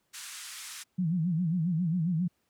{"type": "band-pass noise", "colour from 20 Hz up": "white", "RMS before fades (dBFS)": -43, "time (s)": [0.13, 0.84], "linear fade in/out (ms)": 20, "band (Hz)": [1200, 10000], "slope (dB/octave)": 24}
{"type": "tone with vibrato", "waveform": "sine", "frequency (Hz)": 170, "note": "F3", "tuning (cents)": -46, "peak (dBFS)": -25, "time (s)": [0.98, 2.28], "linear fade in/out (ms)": 10, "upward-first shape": "sine", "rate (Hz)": 7.4, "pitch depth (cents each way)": 150}
{"effects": ["pink hiss -75 dBFS RMS until 2.49 s", "high-pass 80 Hz 12 dB/octave"]}